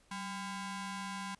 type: ring-modulated tone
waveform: sawtooth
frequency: 602 Hz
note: D5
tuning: 43 cents sharp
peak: -32 dBFS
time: 0.11-1.35 s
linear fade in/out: 5 ms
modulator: 411 Hz
effects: pink hiss -67 dBFS RMS until 1.39 s + resampled to 24000 Hz